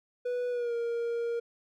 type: tone with pitch glide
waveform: triangle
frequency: 491.7 to 468.7 Hz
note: B4 to A#4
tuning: -8 to +9 cents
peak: -27 dBFS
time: 0.25-1.4 s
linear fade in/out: 10 ms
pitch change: -83 cents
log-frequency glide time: 0.5-0.74 s
effects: none